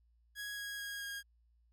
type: tone with pitch steps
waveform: sawtooth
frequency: 1661.2 / 1650.7 / 1640.2 / 1629.8 Hz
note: G#6 / G#6 / G#6 / G#6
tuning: 0 / -11 / -22 / -33 cents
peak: -37 dBFS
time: 0.35-1.23 s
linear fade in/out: 50 ms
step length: 220 ms
effects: added 58 Hz sine -67 dBFS peak until 1.72 s